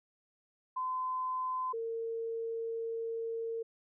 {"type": "tone pair in turn", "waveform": "sine", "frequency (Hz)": [1024, 456.1], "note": ["C6", "A#4"], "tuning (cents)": [-38, -38], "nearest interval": "octave + major second", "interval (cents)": 1400, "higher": "first", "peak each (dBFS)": [-32, -34], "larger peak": "first", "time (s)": [[0.76, 1.73], [1.73, 3.63]], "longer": "second", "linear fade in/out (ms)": 10, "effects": []}